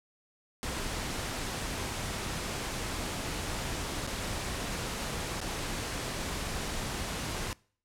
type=noise with dropouts; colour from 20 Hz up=pink; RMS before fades=-35 dBFS; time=0.63-7.53 s; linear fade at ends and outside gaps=0 ms; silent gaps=4.067-4.074 / 5.404-5.414 s; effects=noise-tail reverb RT60 0.5 s tail -24 dB re dry + low-pass 10000 Hz 12 dB/octave